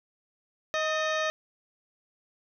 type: harmonic tone with a mistuned harmonic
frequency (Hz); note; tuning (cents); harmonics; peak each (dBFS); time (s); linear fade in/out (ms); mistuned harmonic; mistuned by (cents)
627; D#5; +13; 1 / 2 / 3 / 4 / 5 / 6 / 7 / 8 / 9 / 10; -29 / -32 / -32 / -38 / -42 / -38 / -48 / -50 / -46 / -46; 0.74-1.3; 0; 3; -62
effects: none